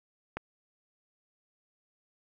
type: click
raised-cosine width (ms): 0.5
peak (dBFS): -19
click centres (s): 0.37
effects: none